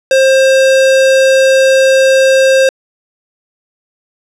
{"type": "tone", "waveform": "square", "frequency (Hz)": 531, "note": "C5", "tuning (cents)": 25, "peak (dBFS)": -6, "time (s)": [0.11, 2.69], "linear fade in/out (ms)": 2, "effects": ["low-pass 8000 Hz 12 dB/octave"]}